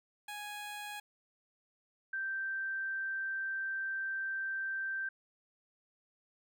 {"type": "tone pair in turn", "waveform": ["15% pulse", "sine"], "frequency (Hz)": [830.6, 1565], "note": ["G#5", "G6"], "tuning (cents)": [0, -3], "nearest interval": "major seventh", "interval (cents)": 1097, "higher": "second", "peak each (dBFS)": [-35, -34], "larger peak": "second", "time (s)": [[0.28, 1], [2.13, 5.09]], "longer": "second", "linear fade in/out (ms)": 5, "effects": []}